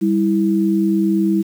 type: tone pair together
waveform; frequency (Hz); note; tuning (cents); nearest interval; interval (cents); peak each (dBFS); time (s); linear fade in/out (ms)
sine; 197.3 / 326.5; G3 / E4; +11 / -17; major sixth; 872; -16; 0.01-1.43; 20
effects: 7-bit